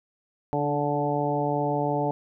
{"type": "harmonic tone with a mistuned harmonic", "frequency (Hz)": 145.4, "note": "D3", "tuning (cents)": -17, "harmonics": [1, 2, 3, 4, 5, 6], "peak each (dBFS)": [-30, -30, -30, -30, -30, -30], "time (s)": [0.53, 2.11], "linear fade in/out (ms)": 0, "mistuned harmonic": 2, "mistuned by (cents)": 18, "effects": []}